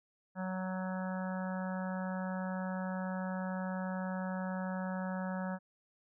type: harmonic tone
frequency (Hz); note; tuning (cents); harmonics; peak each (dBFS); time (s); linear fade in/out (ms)
186.2; F#3; +11; 1 / 3 / 4 / 5 / 6 / 7 / 8 / 9; -36 / -43 / -47 / -46 / -56 / -49 / -50 / -49; 0.35-5.59; 50
effects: none